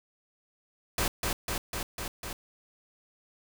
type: noise with echo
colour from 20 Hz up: pink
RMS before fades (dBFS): -28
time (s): 0.98-1.08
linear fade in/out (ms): 2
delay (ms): 250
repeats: 5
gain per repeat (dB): -2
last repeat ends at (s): 2.33
effects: none